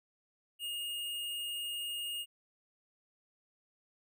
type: tone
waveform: square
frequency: 2848 Hz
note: F7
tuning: 33 cents sharp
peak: -37 dBFS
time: 0.59-2.26 s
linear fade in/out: 50 ms
effects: none